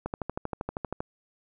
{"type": "click train", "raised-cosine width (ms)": 1, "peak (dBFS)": -17, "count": 13, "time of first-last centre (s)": [0.06, 1.005], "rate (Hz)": 12.7, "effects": []}